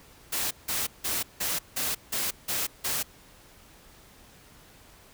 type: noise bursts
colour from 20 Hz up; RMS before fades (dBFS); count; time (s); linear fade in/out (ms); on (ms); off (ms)
white; -29; 8; 0.32-3.03; 10; 190; 170
effects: pink hiss -54 dBFS RMS until 5.13 s